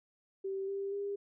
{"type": "tone with pitch steps", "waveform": "sine", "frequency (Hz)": [387.6, 394.8, 402.2], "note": ["G4", "G4", "G4"], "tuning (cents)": [-20, 12, 44], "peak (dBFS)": -34, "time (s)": [0.44, 1.16], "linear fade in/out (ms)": 10, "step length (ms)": 240, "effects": []}